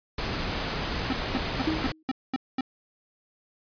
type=noise; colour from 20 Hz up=pink; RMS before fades=-30 dBFS; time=0.18-1.92 s; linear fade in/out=2 ms
type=tone bursts; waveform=square; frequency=261.6 Hz; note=C4; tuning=in tune; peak=-25 dBFS; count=7; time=1.1-2.609 s; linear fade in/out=2 ms; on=27 ms; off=220 ms
type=tone with exponential decay; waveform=sine; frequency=315.5 Hz; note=D#4; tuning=24 cents sharp; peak=-21 dBFS; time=1.67-2.03 s; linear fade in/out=5 ms; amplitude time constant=77 ms
effects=resampled to 11025 Hz